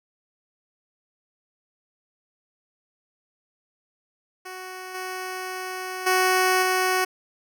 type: tone with level steps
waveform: 10% pulse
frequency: 371.1 Hz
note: F#4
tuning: 5 cents sharp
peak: -27 / -22 / -10 / -12 dBFS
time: 4.45-7.05 s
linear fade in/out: 10 ms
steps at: 4.94 / 6.06 / 6.62 s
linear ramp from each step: 10 ms
effects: none